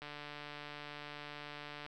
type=click train; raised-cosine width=0.3 ms; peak=-30 dBFS; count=272; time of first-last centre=0.02-1.864 s; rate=147 Hz; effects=none